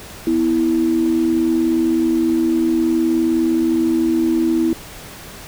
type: tone pair together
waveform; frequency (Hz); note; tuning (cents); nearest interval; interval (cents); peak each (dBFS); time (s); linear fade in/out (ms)
sine; 247.5 / 326.9; B3 / E4; +4 / -14; perfect fourth; 482; -19 / -14; 0.27-4.73; 2
effects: tanh soft clip ceiling -6 dBFS + pink hiss -36 dBFS RMS until 5.47 s